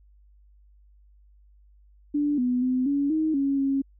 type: tone with pitch steps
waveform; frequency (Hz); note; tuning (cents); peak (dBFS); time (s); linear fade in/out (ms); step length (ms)
sine; 292.1 / 248.4 / 255 / 282.5 / 314.1 / 276.6 / 273.2; D4 / B3 / C4 / C#4 / D#4 / C#4 / C#4; -9 / +10 / -44 / +33 / +16 / -4 / -25; -21; 2.14-3.82; 10; 240
effects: added 50 Hz sine -53 dBFS peak until 3.99 s